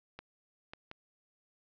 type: clicks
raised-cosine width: 0.3 ms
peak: -28 dBFS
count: 3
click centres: 0.19 / 0.735 / 0.914 s
effects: low-pass 5000 Hz 12 dB/octave